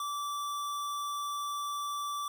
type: tone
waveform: square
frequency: 1162 Hz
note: D6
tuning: 19 cents flat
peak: -34 dBFS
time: 0-2.28 s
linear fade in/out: 2 ms
effects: none